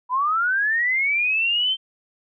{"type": "linear sweep", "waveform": "sine", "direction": "up", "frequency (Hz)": [971, 3136], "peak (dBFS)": -18, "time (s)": [0.09, 1.77], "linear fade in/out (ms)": 50, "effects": []}